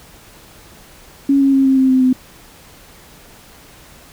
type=tone with pitch steps; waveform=sine; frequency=277.2 / 273.5 / 269.9 / 266.4 / 262.9 / 259.4 / 256 Hz; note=C#4 / C#4 / C#4 / C4 / C4 / C4 / C4; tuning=0 / -23 / -46 / +31 / +8 / -15 / -38 cents; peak=-9 dBFS; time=1.29-2.13 s; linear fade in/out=5 ms; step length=120 ms; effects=pink hiss -43 dBFS RMS until 4.12 s